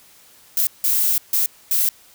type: noise bursts at uneven times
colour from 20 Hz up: violet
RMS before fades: -18 dBFS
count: 4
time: 0.57-0.67 / 0.84-1.18 / 1.33-1.46 / 1.71-1.89 s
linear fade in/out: 2 ms
effects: white hiss -50 dBFS RMS until 2.14 s